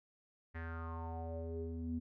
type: tone with low-pass filter sweep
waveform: square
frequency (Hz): 82.41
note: E2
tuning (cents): 0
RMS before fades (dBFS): -42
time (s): 0.54-2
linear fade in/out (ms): 20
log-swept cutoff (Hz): 1900 to 230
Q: 5.7
effects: none